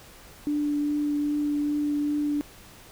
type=tone with vibrato; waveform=sine; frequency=293.7 Hz; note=D4; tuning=in tune; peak=-23 dBFS; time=0.47-2.41 s; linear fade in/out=0 ms; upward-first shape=triangle; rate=2.5 Hz; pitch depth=11 cents each way; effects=pink hiss -49 dBFS RMS until 2.91 s